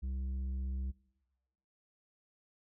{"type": "tone with tanh clipping", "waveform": "sine", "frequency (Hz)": 65.41, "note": "C2", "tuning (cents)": 0, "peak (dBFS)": -36, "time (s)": [0.02, 0.92], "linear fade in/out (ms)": 20, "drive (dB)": 7, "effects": ["noise-tail reverb RT60 1.0 s tail -22 dB re dry"]}